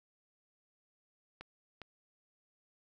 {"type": "clicks", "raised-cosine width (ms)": 0.3, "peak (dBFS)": -30, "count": 2, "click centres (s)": [1.41, 1.817], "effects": []}